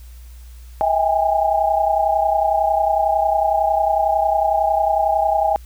sine tone cluster, 644 / 792 / 823 Hz, E5 / G5 / G#5, -41 / +18 / -16 cents, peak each -19 dBFS, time 0.81-5.56 s, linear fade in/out 0 ms, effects added 60 Hz sine -36 dBFS peak until 5.65 s + white hiss -52 dBFS RMS until 5.65 s

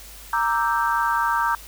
sine chord, E half-diminished seventh, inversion second, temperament equal, 932.3 / 1174.7 / 1318.5 / 1568 Hz, Bb5 / D6 / E6 / G6, 0 / 0 / 0 / 0 cents, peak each -22 / -25 / -27 / -25 dBFS, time 0.33-1.55 s, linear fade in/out 2 ms, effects added 50 Hz sine -44 dBFS peak until 1.67 s + white hiss -43 dBFS RMS until 1.67 s

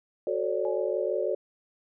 sine chord, D major seventh, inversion first, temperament equal with one note detuned, 370 / 440 / 541.4 / 587.3 Hz, F#4 / A4 / C#5 / D5, 0 / 0 / -41 / 0 cents, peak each -31 dBFS, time 0.27-1.35 s, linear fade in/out 2 ms
sine tone with exponential decay, 839 Hz, G#5, 17 cents sharp, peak -36 dBFS, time 0.65-1.34 s, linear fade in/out 0 ms, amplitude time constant 150 ms
effects none

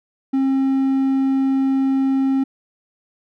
triangle tone, 268.3 Hz, C4, 44 cents sharp, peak -13 dBFS, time 0.33-2.44 s, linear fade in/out 10 ms, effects none

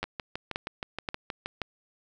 two click trains, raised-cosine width 0.3 ms, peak -17 / -14 dBFS, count 10 / 4, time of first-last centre 0.04-1.46 / 0.03-1.617 s, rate 6.34 / 1.89 Hz, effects none

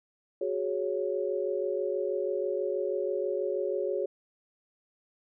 sine chord, F# suspended second, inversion none, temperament just, 370 / 416.2 / 555 Hz, F#4 / G#4 / C#5, 0 / +4 / +2 cents, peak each -32 dBFS, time 0.41-4.06 s, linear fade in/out 5 ms, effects none

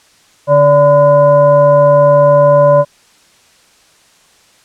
sine tone with frequency modulation, 579 Hz, D5, 25 cents flat, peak -4 dBFS, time 0.47-2.85 s, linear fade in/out 50 ms, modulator 433 Hz, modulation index 0.71, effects white hiss -48 dBFS RMS until 4.64 s + low-pass 8000 Hz 12 dB/octave

